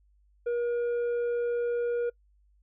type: tone with tanh clipping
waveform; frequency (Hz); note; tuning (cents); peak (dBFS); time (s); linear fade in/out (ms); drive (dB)
sine; 477.3; A#4; +41; -27; 0.46-2.1; 10; 5
effects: noise-tail reverb RT60 0.1 s tail -25 dB re dry + added 50 Hz sine -61 dBFS peak until 2.62 s